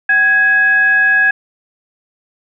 sine tone with frequency modulation, 1661 Hz, G#6, in tune, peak -8 dBFS, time 0.09-1.31 s, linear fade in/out 5 ms, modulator 895 Hz, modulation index 0.32, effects none

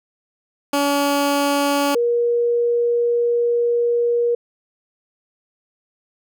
15% pulse / sine tone pair in turn, 284.2 / 475.2 Hz, C#4 / A#4, +43 / +33 cents, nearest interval major sixth, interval 890 cents, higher second, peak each -10 / -15 dBFS, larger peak first, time 0.73-1.95 / 1.95-4.35 s, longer second, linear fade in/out 5 ms, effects none

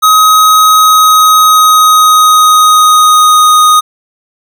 square tone with pitch glide, 1265 to 1242.6 Hz, D#6 to D#6, +28 to -3 cents, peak -3 dBFS, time 0.02-3.81 s, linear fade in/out 20 ms, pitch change -31 cents, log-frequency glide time 0.79-3.64 s, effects none

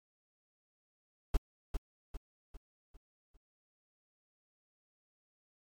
brown noise with echo, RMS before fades -26 dBFS, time 1.34-1.37 s, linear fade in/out 5 ms, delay 400 ms, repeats 5, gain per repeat -7 dB, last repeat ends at 3.37 s, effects MP3 96 kbps

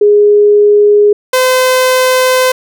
sine / sawtooth tone pair in turn, 414.1 / 512.4 Hz, G#4 / C5, -5 / -36 cents, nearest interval major third, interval 369 cents, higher second, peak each -3 dBFS, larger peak neither, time 0.01-1.13 / 1.33-2.52 s, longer second, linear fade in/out 5 ms, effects none

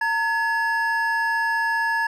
triangle tone pair together, 913 / 1697.8 Hz, A#5 / G#6, -36 / +38 cents, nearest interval major seventh, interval 1074 cents, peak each -22 / -20 dBFS, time 0.01-2.07 s, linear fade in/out 5 ms, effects none

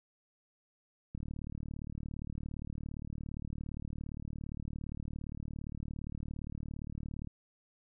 click train, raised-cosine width 5 ms, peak -29 dBFS, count 230, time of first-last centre 1.15-7.273 s, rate 37.4 Hz, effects none

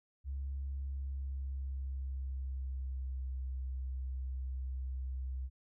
sine tone with pitch glide, 68.4 to 65.01 Hz, C#2 to C2, -23 to -11 cents, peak -35 dBFS, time 0.24-5.5 s, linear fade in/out 50 ms, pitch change -88 cents, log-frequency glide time 0.75-3.3 s, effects tanh soft clip ceiling -32 dBFS

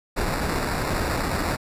pink noise with sample-and-hold, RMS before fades -25 dBFS, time 0.16-1.57 s, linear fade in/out 20 ms, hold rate 3150 Hz, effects resampled to 32000 Hz

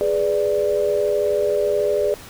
sine chord, G# diminished, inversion none, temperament equal, 415.3 / 493.9 / 587.3 Hz, G#4 / B4 / D5, 0 / 0 / 0 cents, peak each -20 / -25 / -20 dBFS, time 0.01-2.14 s, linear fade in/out 0 ms, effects pink hiss -40 dBFS RMS until 2.29 s

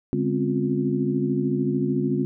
sine tone cluster, 144.1 / 204.1 / 255.4 / 268.9 / 355.5 Hz, D3 / G#3 / C4 / C4 / F4, -33 / -30 / -42 / +47 / +31 cents, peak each -27 dBFS, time 0.13-2.25 s, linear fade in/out 0 ms, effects none

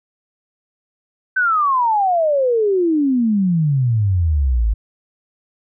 sine exponential sweep, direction down, 1548 to 50.7 Hz, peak -13 dBFS, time 1.36-4.74 s, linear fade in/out 10 ms, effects none

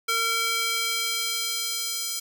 square tone with high-pass filter sweep, 456.7 Hz, A#4, 36 cents flat, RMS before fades -27 dBFS, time 0.08-2.2 s, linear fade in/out 10 ms, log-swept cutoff 1500 to 5300 Hz, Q 0.96, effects none

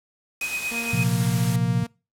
triangle tone with tremolo, 2510 Hz, D#7, 15 cents sharp, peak -22 dBFS, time 0.41-1.04 s, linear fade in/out 5 ms, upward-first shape triangle, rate 8.7 Hz, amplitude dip 75%
white noise, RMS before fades -33 dBFS, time 0.41-1.56 s, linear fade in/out 2 ms
sawtooth tone, 233.1 Hz, A#3, in tune, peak -27 dBFS, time 0.71-1.87 s, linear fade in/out 10 ms
sine chord, Bb suspended second, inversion none, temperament equal, 116.54 / 130.81 / 174.61 Hz, Bb2 / C3 / F3, 0 / 0 / 0 cents, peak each -24 dBFS, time 0.93-1.84 s, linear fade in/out 5 ms
effects noise-tail reverb RT60 0.3 s tail -24 dB re dry + low-pass 12000 Hz 12 dB/octave

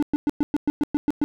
triangle tone bursts, 293.7 Hz, D4, in tune, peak -15 dBFS, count 10, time 0-1.24 s, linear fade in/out 0 ms, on 25 ms, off 110 ms, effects none

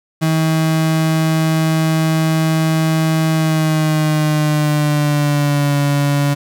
35% pulse tone with pitch glide, 159.6 to 143.01 Hz, D#3 to D3, +44 to -46 cents, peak -11 dBFS, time 0.21-6.35 s, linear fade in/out 20 ms, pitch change -190 cents, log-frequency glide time 3.31-5.76 s, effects 8-bit

